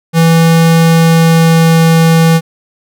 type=tone with pitch glide; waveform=square; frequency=164.81 to 163.86 Hz; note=E3 to E3; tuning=0 to -10 cents; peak=-5 dBFS; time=0.13-2.41 s; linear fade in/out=50 ms; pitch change=-10 cents; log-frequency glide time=0.79-1.87 s; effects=none